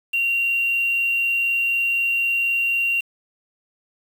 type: tone with quantisation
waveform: sine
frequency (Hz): 2759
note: F7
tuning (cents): -22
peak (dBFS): -18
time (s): 0.13-3.01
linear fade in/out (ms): 10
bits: 6
effects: none